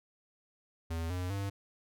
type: tone with pitch steps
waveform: square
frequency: 82.41 / 90.39 / 99.14 Hz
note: E2 / F#2 / G2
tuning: 0 / -40 / +20 cents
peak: -34 dBFS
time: 0.9-1.5 s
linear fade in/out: 10 ms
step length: 200 ms
effects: none